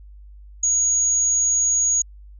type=tone; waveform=sine; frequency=6690 Hz; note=G#8; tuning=12 cents sharp; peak=-16 dBFS; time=0.63-2.02 s; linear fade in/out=5 ms; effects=added 50 Hz sine -40 dBFS peak until 2.39 s